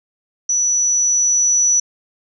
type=tone with level ramp; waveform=sine; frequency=5920 Hz; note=F#8; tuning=in tune; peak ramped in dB=-14 to -11 dBFS; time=0.49-1.8 s; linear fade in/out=5 ms; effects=none